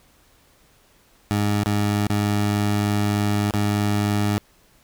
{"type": "tone with dropouts", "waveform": "20% pulse", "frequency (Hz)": 103.3, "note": "G#2", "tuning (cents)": -9, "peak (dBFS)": -14, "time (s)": [1.31, 4.38], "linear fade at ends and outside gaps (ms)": 0, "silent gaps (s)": [[1.636, 1.66], [2.069, 2.099], [3.508, 3.538]], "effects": ["pink hiss -57 dBFS RMS until 4.83 s"]}